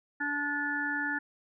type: harmonic tone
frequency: 290 Hz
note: D4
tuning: 22 cents flat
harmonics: 1 / 3 / 5 / 6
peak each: -37 / -39 / -34 / -32 dBFS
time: 0.2-1.19 s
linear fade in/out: 10 ms
effects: none